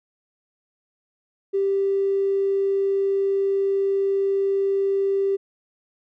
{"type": "tone with tanh clipping", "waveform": "triangle", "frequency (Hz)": 392.8, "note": "G4", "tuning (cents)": 4, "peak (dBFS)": -18, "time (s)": [1.53, 5.37], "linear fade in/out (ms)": 20, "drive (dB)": 2, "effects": []}